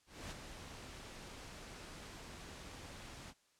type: noise with ADSR envelope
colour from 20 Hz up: pink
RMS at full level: -45 dBFS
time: 0.06-3.34 s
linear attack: 250 ms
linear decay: 21 ms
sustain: -6 dB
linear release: 50 ms
effects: white hiss -73 dBFS RMS until 3.59 s + low-pass 8000 Hz 12 dB/octave